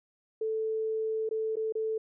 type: tone with dropouts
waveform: sine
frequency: 440 Hz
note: A4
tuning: in tune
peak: -28 dBFS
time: 0.41-1.98 s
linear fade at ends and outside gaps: 5 ms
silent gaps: 1.291-1.31 / 1.557-1.567 / 1.724-1.752 s
effects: none